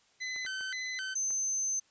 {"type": "tone with vibrato", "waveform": "sawtooth", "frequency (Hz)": 1760, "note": "A6", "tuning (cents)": 0, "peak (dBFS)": -31, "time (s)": [0.2, 1.15], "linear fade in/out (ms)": 20, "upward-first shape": "square", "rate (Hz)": 1.9, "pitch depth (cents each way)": 240}
{"type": "clicks", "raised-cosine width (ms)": 0.5, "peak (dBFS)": -36, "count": 4, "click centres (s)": [0.362, 0.45, 0.609, 1.306]}
{"type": "tone", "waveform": "sine", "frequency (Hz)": 6200, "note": "G8", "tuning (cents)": -20, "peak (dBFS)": -29, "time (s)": [1.15, 1.8], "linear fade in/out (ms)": 10}
{"effects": ["white hiss -67 dBFS RMS until 1.9 s", "resampled to 16000 Hz"]}